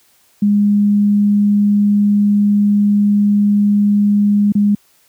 sine tone with dropouts, 205.1 Hz, G#3, 21 cents flat, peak -9 dBFS, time 0.42-4.75 s, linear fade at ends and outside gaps 5 ms, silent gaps 4.522-4.551 s, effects white hiss -54 dBFS RMS until 5.08 s + high-pass 60 Hz 12 dB/octave

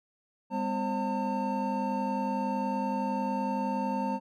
triangle tone cluster, 202.3 / 253.1 / 534 / 903 Hz, G#3 / B3 / C5 / A5, -45 / +43 / +35 / +45 cents, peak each -31 / -32 / -35 / -30 dBFS, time 0.5-4.2 s, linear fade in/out 50 ms, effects none

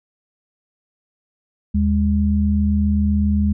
sine tone pair together, 77.78 / 205.3 Hz, D#2 / G#3, 0 / -20 cents, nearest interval octave + perfect fourth, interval 1680 cents, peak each -17 / -17 dBFS, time 1.74-3.53 s, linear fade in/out 10 ms, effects none

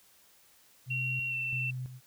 sine tone with tremolo, 127.4 Hz, C3, 46 cents flat, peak -34 dBFS, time 0.86-2.01 s, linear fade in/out 50 ms, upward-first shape square, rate 1.5 Hz, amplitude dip 65%
sine tone with pitch glide, 2739 to 2687 Hz, F7 to E7, -34 to +33 cents, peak -31 dBFS, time 0.9-1.71 s, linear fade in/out 10 ms, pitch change -33 cents, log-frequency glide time 1.29-1.35 s
effects white hiss -62 dBFS RMS until 2.06 s

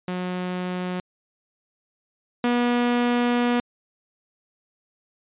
sawtooth tone pair in turn, 181.3 / 242 Hz, F#3 / B3, -35 / -35 cents, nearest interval perfect fourth, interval 500 cents, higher second, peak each -22 / -15 dBFS, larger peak second, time 0.08-1 / 2.44-3.6 s, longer second, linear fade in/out 2 ms, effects resampled to 8000 Hz

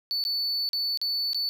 triangle tone with dropouts, 4480 Hz, C#8, 18 cents sharp, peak -24 dBFS, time 0.11-1.49 s, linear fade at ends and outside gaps 0 ms, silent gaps 0.239-0.251 / 0.69-0.732 / 0.974-1.015 / 1.332-1.346 s, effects none

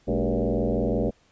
sine tone with frequency modulation, 140 Hz, C#3, 18 cents sharp, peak -21 dBFS, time 0.07-1.11 s, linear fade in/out 20 ms, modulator 85.9 Hz, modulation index 5.4, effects pink hiss -62 dBFS RMS until 1.31 s + resampled to 16000 Hz

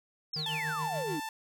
sine exponential sweep, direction down, 5500 to 277.2 Hz, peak -33 dBFS, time 0.33-1.2 s, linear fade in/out 5 ms
square tone with tremolo, 154.4 Hz, D#3, 13 cents flat, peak -36 dBFS, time 0.36-1.2 s, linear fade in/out 2 ms, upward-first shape triangle, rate 6.9 Hz, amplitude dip 80%
sawtooth tone with pitch glide, 880 to 885.1 Hz, A5 to A5, 0 to +10 cents, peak -32 dBFS, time 0.46-1.29 s, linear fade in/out 2 ms, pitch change +10 cents, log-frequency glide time 0.58-0.81 s
effects none

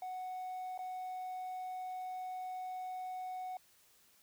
triangle tone with dropouts, 740 Hz, F#5, in tune, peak -37 dBFS, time 0.02-3.57 s, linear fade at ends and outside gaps 2 ms, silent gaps 0.777-0.79 s, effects tanh soft clip ceiling -33 dBFS + white hiss -67 dBFS RMS until 4.22 s

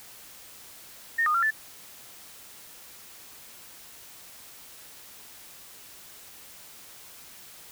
sine tone with pitch steps, 1836 / 1226 / 1370 / 1755 Hz, A#6 / D#6 / F6 / A6, -27 / -26 / -34 / -5 cents, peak -21 dBFS, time 1.18-1.508 s, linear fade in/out 10 ms, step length 82 ms, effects white hiss -48 dBFS RMS until 7.71 s

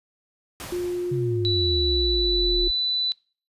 pink noise with exponential decay, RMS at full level -34 dBFS, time 0.6-1.89 s, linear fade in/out 0 ms, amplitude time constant 280 ms
sine tone, 354.7 Hz, F4, 27 cents sharp, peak -24 dBFS, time 0.72-2.68 s, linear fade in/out 5 ms
sine exponential sweep, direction down, 138.59 to 32.7 Hz, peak -24 dBFS, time 1.11-2.71 s, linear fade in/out 10 ms
sine tone with pitch glide, 3951 to 3983 Hz, B7 to B7, 0 to +14 cents, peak -22 dBFS, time 1.45-3.12 s, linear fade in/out 0 ms, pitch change +14 cents, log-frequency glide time 1.82-2.71 s
effects noise-tail reverb RT60 0.4 s tail -22 dB re dry + resampled to 32000 Hz

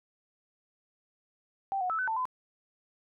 sine tone with pitch steps, 781 / 731 / 1310 / 1510 / 890 / 1015 Hz, G5 / F#5 / E6 / F#6 / A5 / B5, -7 / -21 / -11 / +35 / +20 / +47 cents, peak -28 dBFS, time 1.72-2.254 s, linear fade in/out 0 ms, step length 89 ms, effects none

